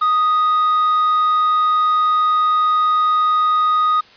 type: tone with quantisation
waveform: triangle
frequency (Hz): 1244.5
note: D#6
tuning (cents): 0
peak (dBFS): -11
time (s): 0.01-4.01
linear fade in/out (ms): 10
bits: 6
effects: white hiss -46 dBFS RMS until 4.16 s + resampled to 11025 Hz